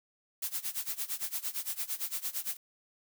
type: noise with tremolo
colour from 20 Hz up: blue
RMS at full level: -33 dBFS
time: 0.42-2.57 s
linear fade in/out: 5 ms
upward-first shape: sine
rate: 8.8 Hz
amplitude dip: 90%
effects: none